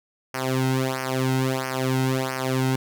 sawtooth tone with flanger, 130.81 Hz, C3, in tune, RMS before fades -24 dBFS, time 0.34-2.76 s, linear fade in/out 5 ms, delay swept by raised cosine 0.26 to 1.76 ms, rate 1.5 Hz, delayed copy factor -1, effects none

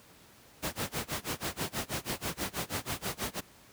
pink noise with tremolo, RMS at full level -32 dBFS, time 0.62-3.41 s, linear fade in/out 20 ms, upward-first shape sine, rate 6.2 Hz, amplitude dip 100%, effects pink hiss -57 dBFS RMS until 3.72 s + high-pass 80 Hz 12 dB/octave

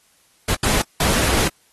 pink noise bursts at uneven times, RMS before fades -19 dBFS, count 3, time 0.48-0.55 / 0.63-0.82 / 1-1.48 s, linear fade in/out 5 ms, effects white hiss -58 dBFS RMS until 1.72 s + AAC 32 kbps

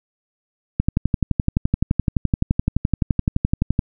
click train, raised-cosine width 5 ms, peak -4 dBFS, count 36, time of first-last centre 0.8-3.791 s, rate 11.7 Hz, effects none

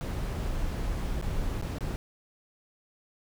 brown noise with dropouts, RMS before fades -31 dBFS, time 0.01-1.96 s, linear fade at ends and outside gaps 0 ms, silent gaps 1.213-1.224 / 1.614-1.624 / 1.785-1.807 s, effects none

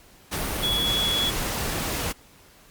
sine tone in noise, 3372 Hz, G#7, 26 cents sharp, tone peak -22 dBFS, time 0.62-1.31 s, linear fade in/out 20 ms, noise pink, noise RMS -28 dBFS, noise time 0.31-2.13 s, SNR +3 dB, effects pink hiss -53 dBFS RMS until 2.7 s + Opus 48 kbps

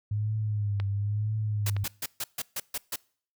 sine tone with vibrato, 103.83 Hz, G#2, in tune, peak -26 dBFS, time 0.11-1.84 s, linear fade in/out 5 ms, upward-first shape triangle, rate 1 Hz, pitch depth 84 cents each way
clicks, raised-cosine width 0.3 ms, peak -21 dBFS, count 3, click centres 0.8 / 1.766 / 1.855 s
white noise bursts, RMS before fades -32 dBFS, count 8, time 1.66-2.96 s, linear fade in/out 5 ms, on 40 ms, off 140 ms
effects noise-tail reverb RT60 0.5 s tail -25 dB re dry

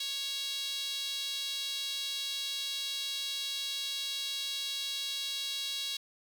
sawtooth tone with high-pass filter, 554.4 Hz, C#5, in tune, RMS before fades -36 dBFS, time 0-5.97 s, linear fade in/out 5 ms, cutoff 3700 Hz, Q 4.6, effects none

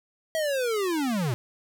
square linear sweep, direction down, 650 to 110.2 Hz, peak -25 dBFS, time 0.35-1.34 s, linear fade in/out 0 ms, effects 11-bit

